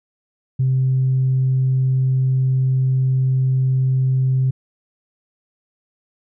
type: tone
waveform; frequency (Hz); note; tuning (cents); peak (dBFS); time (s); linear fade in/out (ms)
sine; 130.81; C3; 0; -13; 0.59-4.51; 10
effects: tanh soft clip ceiling -10 dBFS